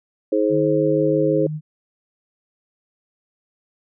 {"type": "harmonic tone", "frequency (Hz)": 106, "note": "G#2", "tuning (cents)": 36, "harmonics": [3, 4, 5], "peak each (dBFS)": [-20, -20, -20], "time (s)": [0.32, 1.47], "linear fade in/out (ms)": 5}
{"type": "tone with pitch glide", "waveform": "sine", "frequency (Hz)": [151.8, 153.48], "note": ["D#3", "D#3"], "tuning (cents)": [-42, -23], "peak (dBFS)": -24, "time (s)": [0.49, 1.61], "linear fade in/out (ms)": 50, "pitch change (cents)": 19, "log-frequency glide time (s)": [1.25, 1.45]}
{"effects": []}